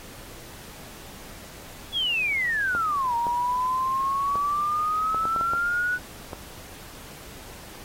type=exponential two-way sweep; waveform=sine; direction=down then up; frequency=3440 to 932.3 to 1484 Hz; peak=-22 dBFS; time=1.92-5.99 s; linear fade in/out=50 ms; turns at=3.15 s
type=clicks; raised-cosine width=1 ms; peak=-19 dBFS; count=9; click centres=2.75 / 3.268 / 4.356 / 5.146 / 5.254 / 5.362 / 5.411 / 5.535 / 6.332 s
effects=pink hiss -44 dBFS RMS until 7.84 s + AAC 48 kbps